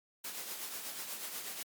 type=noise with tremolo; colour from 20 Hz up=white; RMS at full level=-40 dBFS; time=0.24-1.63 s; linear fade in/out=5 ms; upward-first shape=triangle; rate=8.2 Hz; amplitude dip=50%; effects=high-pass 200 Hz 12 dB/octave + MP3 96 kbps